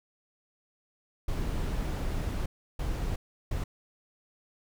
brown noise bursts at uneven times, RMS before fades -31 dBFS, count 3, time 1.28-2.46 / 2.79-3.16 / 3.51-3.64 s, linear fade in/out 5 ms, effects none

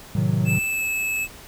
triangle chord, A diminished seventh, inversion none, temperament equal with one note detuned, 110 / 130.81 / 157.55 / 185 Hz, A2 / C3 / Eb3 / Gb3, 0 / 0 / +22 / 0 cents, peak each -22 dBFS, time 0.15-0.59 s, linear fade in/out 5 ms
square tone with pitch glide, 2629 to 2602 Hz, E7 to E7, -5 to -23 cents, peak -23 dBFS, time 0.45-1.28 s, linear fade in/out 50 ms, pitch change -18 cents, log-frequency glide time 0.68-0.84 s
effects pink hiss -43 dBFS RMS until 1.47 s

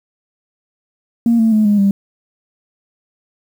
sine tone with pitch steps, 233.1 / 223.9 / 215 / 206.5 / 198.29 Hz, A#3 / A3 / A3 / G#3 / G3, 0 / +30 / -40 / -10 / +20 cents, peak -8 dBFS, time 1.26-1.91 s, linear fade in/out 2 ms, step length 130 ms, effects tanh soft clip ceiling -5 dBFS + 7-bit

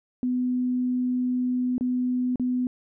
sine tone with dropouts, 250.3 Hz, B3, 23 cents sharp, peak -22 dBFS, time 0.23-2.67 s, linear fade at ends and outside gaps 1 ms, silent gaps 1.781-1.809 / 2.358-2.397 s, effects none

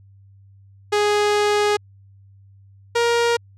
sawtooth tone pair in turn, 415.3 / 470.6 Hz, G#4 / A#4, 0 / +16 cents, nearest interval major second, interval 216 cents, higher second, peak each -12 dBFS, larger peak neither, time 0.92-1.77 / 2.95-3.37 s, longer first, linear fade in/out 10 ms, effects added 98 Hz sine -46 dBFS peak until 3.57 s + low-pass 7000 Hz 12 dB/octave

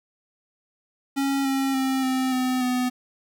square tone with pitch steps, 274.9 / 269.9 / 264.9 / 260.1 / 255.3 / 250.6 Hz, C#4 / C#4 / C4 / C4 / C4 / B3, -14 / -46 / +22 / -10 / -42 / +25 cents, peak -22 dBFS, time 1.16-2.9 s, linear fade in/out 20 ms, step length 290 ms, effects 9-bit

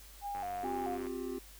sine tone with vibrato, 760 Hz, F#5, 46 cents sharp, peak -36 dBFS, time 0.21-0.99 s, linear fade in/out 50 ms, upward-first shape square, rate 2.3 Hz, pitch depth 110 cents each way
click train, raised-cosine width 0.5 ms, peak -33 dBFS, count 70, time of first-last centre 0.35-1.068 s, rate 96.1 Hz
triangle chord, C suspended fourth, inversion none, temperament equal with one note detuned, 261.6 / 356.2 / 392 Hz, C4 / F4 / G4, 0 / +34 / 0 cents, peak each -39 dBFS, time 0.63-1.39 s, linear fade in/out 10 ms
effects added 50 Hz sine -54 dBFS peak until 1.59 s + white hiss -56 dBFS RMS until 1.59 s

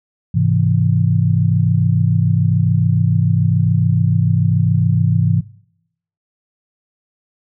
sine chord, Ab augmented, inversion none, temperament equal, 103.83 / 130.81 / 164.81 Hz, Ab2 / C3 / E3, 0 / 0 / 0 cents, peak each -16 dBFS, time 0.34-5.41 s, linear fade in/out 10 ms, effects noise-tail reverb RT60 0.8 s tail -23 dB re dry

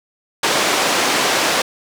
pink band-pass noise, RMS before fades -17 dBFS, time 0.43-1.62 s, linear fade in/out 5 ms, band 390 to 7200 Hz, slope 12 dB/octave, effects none

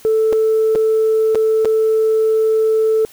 sine tone with dropouts, 440 Hz, A4, in tune, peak -10 dBFS, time 0.05-3.05 s, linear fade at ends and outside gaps 0 ms, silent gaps 0.326-0.33 / 0.751-0.757 / 1.348-1.355 / 1.648-1.655 s, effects tanh soft clip ceiling -8 dBFS + white hiss -44 dBFS RMS until 3.12 s

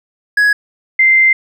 triangle / sine tone pair in turn, 1672 / 2084 Hz, G#6 / C7, +11 / -7 cents, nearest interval major third, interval 382 cents, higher second, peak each -6 dBFS, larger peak neither, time 0.37-0.53 / 0.99-1.33 s, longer second, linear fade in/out 5 ms, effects none

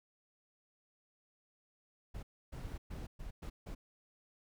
brown noise bursts at uneven times, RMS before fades -44 dBFS, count 6, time 2.14-2.23 / 2.52-2.78 / 2.9-3.07 / 3.19-3.31 / 3.42-3.5 / 3.66-3.75 s, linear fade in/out 10 ms, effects none

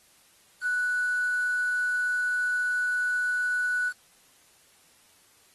sine tone with quantisation, 1480 Hz, F#6, in tune, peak -24 dBFS, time 0.61-3.93 s, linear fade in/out 50 ms, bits 7, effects white hiss -60 dBFS RMS until 5.54 s + AAC 32 kbps

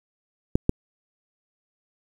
clicks, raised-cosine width 3 ms, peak -5 dBFS, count 2, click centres 0.555 / 0.694 s, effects 7-bit

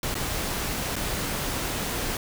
pink noise with dropouts, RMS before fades -29 dBFS, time 0.03-2.17 s, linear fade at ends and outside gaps 2 ms, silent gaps 0.143-0.152 / 0.957-0.963 s, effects none

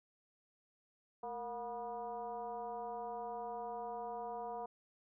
sine tone with frequency modulation, 717 Hz, F5, 45 cents sharp, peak -40 dBFS, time 1.23-4.66 s, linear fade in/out 5 ms, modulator 251 Hz, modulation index 1.2, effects none

